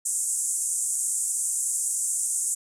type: band-pass noise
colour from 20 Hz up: white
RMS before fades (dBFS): -27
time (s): 0.05-2.55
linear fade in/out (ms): 10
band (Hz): 7200 to 9500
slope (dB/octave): 48
effects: none